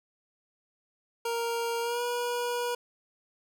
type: tone with pitch glide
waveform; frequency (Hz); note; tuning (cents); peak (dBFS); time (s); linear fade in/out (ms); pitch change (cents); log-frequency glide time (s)
25% pulse; 466.2 to 483.2; A#4 to B4; 0 to -38; -25; 1.25-2.75; 5; +62; 1.81-2.02
effects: none